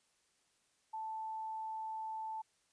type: tone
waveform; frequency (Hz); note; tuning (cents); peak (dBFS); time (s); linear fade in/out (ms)
sine; 880; A5; 0; -39; 0.93-2.42; 10
effects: white hiss -75 dBFS RMS until 2.72 s + resampled to 22050 Hz